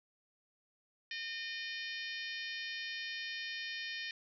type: harmonic tone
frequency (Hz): 610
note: D#5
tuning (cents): -34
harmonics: 3 / 4 / 5 / 6 / 7 / 8 / 9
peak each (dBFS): -43 / -45 / -47 / -49 / -50 / -51 / -52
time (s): 1.11-4.11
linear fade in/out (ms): 2
effects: none